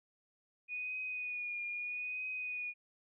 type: tone with vibrato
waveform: sine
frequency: 2466 Hz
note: D#7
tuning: 16 cents flat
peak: -37 dBFS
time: 0.68-2.74 s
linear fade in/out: 50 ms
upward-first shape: triangle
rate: 0.78 Hz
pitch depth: 38 cents each way
effects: none